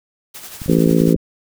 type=noise with tremolo; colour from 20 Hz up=white; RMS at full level=-33 dBFS; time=0.34-1.14 s; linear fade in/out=10 ms; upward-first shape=sine; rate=11 Hz; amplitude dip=50%
type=clicks; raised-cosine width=5 ms; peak=-17 dBFS; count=10; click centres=0.618 / 0.661 / 0.692 / 0.73 / 0.786 / 0.868 / 0.911 / 1.011 / 1.08 / 1.162 s
type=harmonic tone; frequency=56 Hz; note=A1; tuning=31 cents sharp; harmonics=3 / 4 / 5 / 6 / 7 / 8 / 9; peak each=-15 / -18 / -17 / -21 / -20 / -23 / -24 dBFS; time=0.68-1.16 s; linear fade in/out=5 ms
effects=none